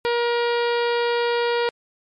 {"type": "harmonic tone", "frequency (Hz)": 474.8, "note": "A#4", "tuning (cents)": 32, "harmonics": [1, 2, 3, 4, 5, 6, 7, 8, 9, 10], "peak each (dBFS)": [-20, -26, -30, -32, -34, -36, -37, -38, -39, -40], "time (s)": [0.05, 1.69], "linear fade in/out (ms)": 0, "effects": ["MP3 64 kbps"]}